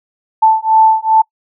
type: beating tone pair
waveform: sine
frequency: 880 / 882.5 Hz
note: A5 / A5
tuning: 0 / +5 cents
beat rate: 2.5 Hz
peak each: -10 dBFS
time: 0.42-1.22 s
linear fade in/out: 10 ms
effects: noise-tail reverb RT60 0.1 s tail -25 dB re dry